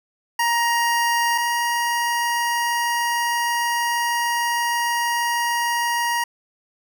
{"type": "tone pair in turn", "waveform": "25% pulse", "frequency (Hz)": [941, 946.4], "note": ["A#5", "A#5"], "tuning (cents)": [16, 26], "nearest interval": "unison", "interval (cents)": 10, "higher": "second", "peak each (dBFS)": [-14, -16], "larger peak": "first", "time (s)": [[0.39, 1.38], [1.38, 6.24]], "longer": "second", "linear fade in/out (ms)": 5, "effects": []}